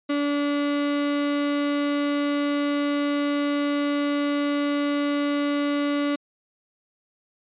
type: tone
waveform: 35% pulse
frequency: 288.2 Hz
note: D4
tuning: 33 cents flat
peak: -20 dBFS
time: 0.09-6.16 s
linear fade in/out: 10 ms
effects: resampled to 8000 Hz